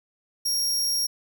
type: tone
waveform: sawtooth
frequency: 5588 Hz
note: F8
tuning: in tune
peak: -20 dBFS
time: 0.45-1.07 s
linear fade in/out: 10 ms
effects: none